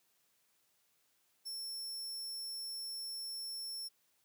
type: tone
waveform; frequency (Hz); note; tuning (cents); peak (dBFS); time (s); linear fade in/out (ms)
sawtooth; 5400; E8; +41; -38; 1.45-3.89; 20
effects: white hiss -75 dBFS RMS until 4.24 s + high-pass 80 Hz 12 dB/octave